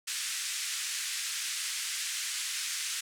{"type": "band-pass noise", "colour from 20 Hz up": "white", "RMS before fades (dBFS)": -35, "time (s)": [0.07, 3.01], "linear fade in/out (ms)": 10, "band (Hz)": [1600, 9100], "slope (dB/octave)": 24, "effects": []}